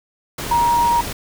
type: tone in noise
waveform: sine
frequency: 945 Hz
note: A#5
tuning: 23 cents sharp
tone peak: -13 dBFS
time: 0.51-1.01 s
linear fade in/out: 5 ms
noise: pink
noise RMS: -27 dBFS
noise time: 0.38-1.13 s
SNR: +11 dB
effects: none